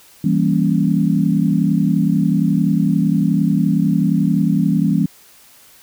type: chord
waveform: sine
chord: E diminished seventh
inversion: none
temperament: equal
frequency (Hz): 164.81 / 196 / 233.1 / 277.2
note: E3 / G3 / Bb3 / Db4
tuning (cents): 0 / 0 / 0 / 0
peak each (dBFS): -17 / -17 / -20 / -20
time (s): 0.24-5.06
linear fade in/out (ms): 5
effects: white hiss -47 dBFS RMS until 5.82 s

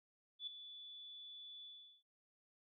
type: tone with ADSR envelope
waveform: sine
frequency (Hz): 3460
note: A7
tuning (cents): -30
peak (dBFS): -40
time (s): 0.39-2.03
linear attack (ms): 82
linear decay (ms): 4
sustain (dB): -11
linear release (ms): 390
effects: none

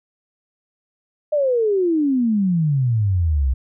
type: exponential sweep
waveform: sine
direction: down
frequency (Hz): 614 to 61.74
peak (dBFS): -15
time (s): 1.32-3.54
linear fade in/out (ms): 10
effects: none

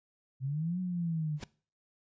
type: linear two-way sweep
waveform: sine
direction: up then down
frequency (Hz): 127.2 to 185 to 146.5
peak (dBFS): -30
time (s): 0.4-1.4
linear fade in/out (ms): 50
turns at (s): 0.8
type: noise with exponential growth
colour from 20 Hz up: pink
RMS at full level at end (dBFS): -36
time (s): 1.36-1.44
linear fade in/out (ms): 5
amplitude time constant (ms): 16
effects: noise-tail reverb RT60 0.4 s tail -21 dB re dry + resampled to 16000 Hz

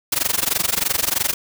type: noise with amplitude modulation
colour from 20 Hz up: white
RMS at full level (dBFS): -17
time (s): 0.12-1.34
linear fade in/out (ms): 5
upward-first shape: sine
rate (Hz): 23.1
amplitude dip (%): 95
effects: none

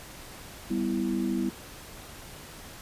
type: chord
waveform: sine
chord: E minor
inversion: first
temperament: equal with one note detuned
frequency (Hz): 196 / 249.5 / 329.6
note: G3 / B3 / E4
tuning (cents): 0 / +18 / 0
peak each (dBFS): -30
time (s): 0.7-1.5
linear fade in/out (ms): 10
effects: pink hiss -45 dBFS RMS until 2.81 s + resampled to 32000 Hz

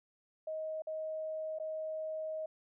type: tone with dropouts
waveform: sine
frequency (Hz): 629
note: D#5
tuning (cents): +19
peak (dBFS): -36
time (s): 0.47-2.46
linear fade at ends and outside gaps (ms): 5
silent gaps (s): 0.821-0.87 / 1.587-1.598
effects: none

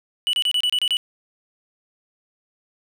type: tone bursts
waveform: triangle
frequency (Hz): 2956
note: F#7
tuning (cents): -2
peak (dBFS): -16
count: 8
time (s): 0.27-0.969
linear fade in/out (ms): 0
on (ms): 62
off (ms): 29
effects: none

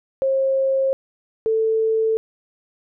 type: tone pair in turn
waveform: sine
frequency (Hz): 536 / 443.5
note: C5 / A4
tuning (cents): +42 / +14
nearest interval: minor third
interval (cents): 328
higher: first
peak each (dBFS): -16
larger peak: neither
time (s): 0.22-0.93 / 1.46-2.17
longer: neither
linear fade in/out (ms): 0
effects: none

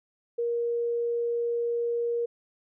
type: tone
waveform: sine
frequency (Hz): 471.5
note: A#4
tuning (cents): +20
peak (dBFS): -25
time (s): 0.38-2.26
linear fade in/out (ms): 10
effects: none

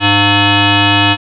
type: tone with frequency modulation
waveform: sine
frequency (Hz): 1318.5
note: E6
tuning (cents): 0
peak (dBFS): -7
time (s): 0-1.17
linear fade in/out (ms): 50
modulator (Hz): 405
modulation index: 4.9
effects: none

